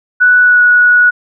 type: tone with pitch glide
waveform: sine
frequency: 1480 to 1463.8 Hz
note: F#6 to F#6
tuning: 0 to -19 cents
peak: -4 dBFS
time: 0.2-1.11 s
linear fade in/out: 20 ms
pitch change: -19 cents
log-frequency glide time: 0.4-0.62 s
effects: none